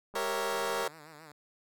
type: click train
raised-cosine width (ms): 1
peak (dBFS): -36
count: 142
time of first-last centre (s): 0.14-0.838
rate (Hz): 202
type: chord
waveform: 20% pulse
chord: G diminished seventh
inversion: none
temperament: equal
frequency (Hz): 392 / 466.2 / 554.4 / 659.3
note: G4 / Bb4 / Db5 / Fb5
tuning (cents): 0 / 0 / 0 / 0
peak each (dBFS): -33 / -29 / -31 / -34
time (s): 0.15-0.88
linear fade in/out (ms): 5
type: tone with vibrato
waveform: 5% pulse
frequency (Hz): 154.5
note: D#3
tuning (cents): -12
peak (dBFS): -38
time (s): 0.52-1.32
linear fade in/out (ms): 5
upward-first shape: sine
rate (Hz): 7.4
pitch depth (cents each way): 97
effects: none